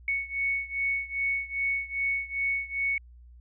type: beating tone pair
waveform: sine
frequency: 2217 / 2219.5 Hz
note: C#7 / C#7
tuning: 0 / +2 cents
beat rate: 2.5 Hz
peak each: -29 / -31 dBFS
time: 0.08-2.98 s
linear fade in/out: 2 ms
effects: added 60 Hz sine -48 dBFS peak until 3.4 s